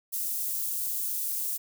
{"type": "high-pass noise", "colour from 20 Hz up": "white", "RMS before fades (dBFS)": -31, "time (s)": [0.12, 1.58], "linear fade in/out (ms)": 20, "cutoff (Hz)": 10000, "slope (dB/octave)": 12, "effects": []}